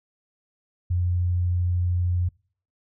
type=tone; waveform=sine; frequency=88.7 Hz; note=F2; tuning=27 cents sharp; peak=-20 dBFS; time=0.9-2.29 s; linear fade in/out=10 ms; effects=noise-tail reverb RT60 0.5 s tail -26 dB re dry